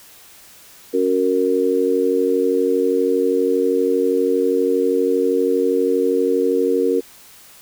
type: chord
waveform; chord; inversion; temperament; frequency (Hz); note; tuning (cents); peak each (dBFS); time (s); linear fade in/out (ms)
sine; F# major; second; just; 277.5 / 370 / 462.5; C#4 / F#4 / A#4; +2 / 0 / -14; -21 / -20 / -17; 0.93-7.01; 20
effects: white hiss -45 dBFS RMS until 7.61 s